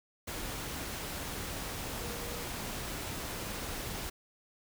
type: tone in noise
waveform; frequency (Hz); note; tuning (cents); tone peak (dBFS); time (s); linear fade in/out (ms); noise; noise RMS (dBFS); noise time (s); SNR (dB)
sine; 476.7; A#4; +39; -46; 2.01-2.43; 10; pink; -39; 0.27-4.1; -10
effects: none